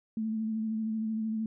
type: tone with vibrato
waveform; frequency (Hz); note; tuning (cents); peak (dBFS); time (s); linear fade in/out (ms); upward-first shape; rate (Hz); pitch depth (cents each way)
sine; 220; A3; 0; -29; 0.17-1.46; 2; sine; 13; 27
effects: none